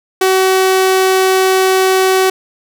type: tone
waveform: sawtooth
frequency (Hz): 377.7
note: F#4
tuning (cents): +36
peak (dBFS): -5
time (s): 0.21-2.3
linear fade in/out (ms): 5
effects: none